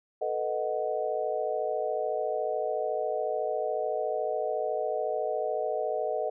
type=chord; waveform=sine; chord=B dominant seventh; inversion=third; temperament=equal; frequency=440 / 493.9 / 622.3 / 740 Hz; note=A4 / B4 / D#5 / F#5; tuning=0 / 0 / 0 / 0 cents; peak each=-33 / -34 / -31 / -34 dBFS; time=0.21-6.3 s; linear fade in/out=10 ms; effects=none